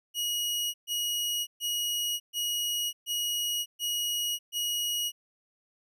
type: tone bursts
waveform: sawtooth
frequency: 2900 Hz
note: F#7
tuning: 35 cents flat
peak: -25 dBFS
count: 7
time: 0.14-5.12 s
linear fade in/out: 50 ms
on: 600 ms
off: 130 ms
effects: none